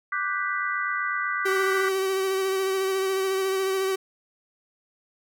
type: chord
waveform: sine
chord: G major seventh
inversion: second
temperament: equal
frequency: 1174.7 / 1480 / 1568 / 1975.5 Hz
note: D6 / F#6 / G6 / B6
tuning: 0 / 0 / 0 / 0 cents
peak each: -29 / -30 / -32 / -30 dBFS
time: 0.12-1.89 s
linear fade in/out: 5 ms
type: tone with vibrato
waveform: 45% pulse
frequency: 383.2 Hz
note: G4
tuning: 39 cents flat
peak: -23 dBFS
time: 1.45-3.96 s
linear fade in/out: 10 ms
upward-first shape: sine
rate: 14 Hz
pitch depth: 22 cents each way
effects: none